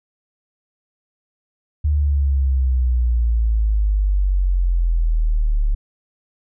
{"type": "exponential sweep", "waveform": "sine", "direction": "down", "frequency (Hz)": [75.1, 35.88], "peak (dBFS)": -14, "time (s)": [1.84, 5.75], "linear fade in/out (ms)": 10, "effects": []}